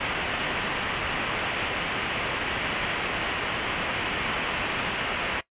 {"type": "low-pass noise", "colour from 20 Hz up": "white", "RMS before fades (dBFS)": -29, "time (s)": [0, 5.41], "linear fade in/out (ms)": 10, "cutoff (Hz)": 3100, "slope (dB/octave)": 48, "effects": ["noise-tail reverb RT60 0.1 s tail -18 dB re dry", "resampled to 8000 Hz"]}